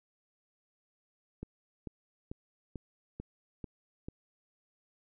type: click train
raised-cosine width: 3 ms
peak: -27 dBFS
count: 7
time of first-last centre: 1.43-4.085 s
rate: 2.26 Hz
effects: none